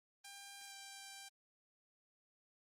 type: tone with pitch glide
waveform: 5% pulse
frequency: 797 to 787.8 Hz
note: G5 to G5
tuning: +28 to +8 cents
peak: -39 dBFS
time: 0.24-1.29 s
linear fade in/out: 10 ms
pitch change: -20 cents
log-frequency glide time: 0.66-0.74 s
effects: Opus 24 kbps